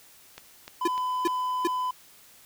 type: click train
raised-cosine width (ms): 0.2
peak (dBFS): -23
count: 4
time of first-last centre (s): 0.38-1.278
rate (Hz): 3.34
type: tone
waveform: triangle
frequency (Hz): 1006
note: B5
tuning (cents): +32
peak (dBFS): -24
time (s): 0.81-1.91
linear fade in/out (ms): 5
type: tone bursts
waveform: square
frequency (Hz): 345.2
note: F4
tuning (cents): -20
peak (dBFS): -23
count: 3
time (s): 0.85-1.674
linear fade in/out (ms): 5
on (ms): 28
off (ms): 370
effects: white hiss -54 dBFS RMS until 2.45 s